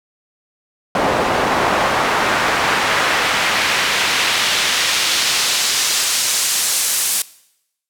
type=noise with band-pass filter sweep; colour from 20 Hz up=pink; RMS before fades=-17 dBFS; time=0.95-7.22 s; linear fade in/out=2 ms; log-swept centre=680 to 9800 Hz; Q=0.85; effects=noise-tail reverb RT60 0.8 s tail -20 dB re dry